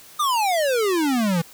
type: exponential sweep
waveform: square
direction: down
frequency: 1244 to 160.9 Hz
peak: -19 dBFS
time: 0.19-1.42 s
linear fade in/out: 10 ms
effects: white hiss -46 dBFS RMS until 1.53 s